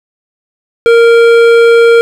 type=tone with hard clipping; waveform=sine; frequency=464.9 Hz; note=A#4; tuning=5 cents flat; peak=-4 dBFS; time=0.86-2.01 s; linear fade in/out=0 ms; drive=12 dB; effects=none